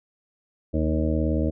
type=harmonic tone with a mistuned harmonic; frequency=78.2 Hz; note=D#2; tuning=9 cents sharp; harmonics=1 / 2 / 3 / 4 / 6 / 7 / 8; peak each=-24 / -30 / -28 / -27 / -33 / -31 / -35 dBFS; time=0.73-1.51 s; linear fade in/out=20 ms; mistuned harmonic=1; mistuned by=-57 cents; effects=none